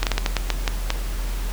slowing click train, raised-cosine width 0.2 ms, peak -3 dBFS, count 9, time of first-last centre 0.03-0.904 s, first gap 38 ms, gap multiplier 1.29, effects added 42 Hz sine -23 dBFS peak until 1.52 s + pink hiss -36 dBFS RMS until 1.52 s

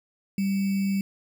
sine tone with sample-and-hold, 196 Hz, G3, in tune, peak -22 dBFS, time 0.38-1.01 s, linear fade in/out 2 ms, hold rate 2450 Hz, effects none

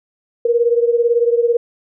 sine beating tone pair, 467.7 / 485.7 Hz, A#4 / B4, +6 / -29 cents, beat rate 18 Hz, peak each -13 / -17 dBFS, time 0.45-1.57 s, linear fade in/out 5 ms, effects none

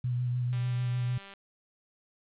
sine tone with vibrato, 123.47 Hz, B2, in tune, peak -27 dBFS, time 0.04-1.18 s, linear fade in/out 5 ms, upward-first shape triangle, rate 6.7 Hz, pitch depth 27 cents each way
click train, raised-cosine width 0.2 ms, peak -30 dBFS, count 160, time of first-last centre 0.53-1.337 s, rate 197 Hz
effects resampled to 8000 Hz + 10-bit

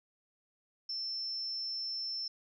sine tone, 5340 Hz, E8, 22 cents sharp, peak -35 dBFS, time 0.89-2.28 s, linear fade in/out 5 ms, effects none

